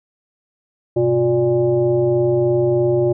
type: tone with frequency modulation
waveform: sine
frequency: 358.1 Hz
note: F4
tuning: 43 cents sharp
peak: -13 dBFS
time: 0.96-3.13 s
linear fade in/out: 10 ms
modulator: 231 Hz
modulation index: 0.9
effects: none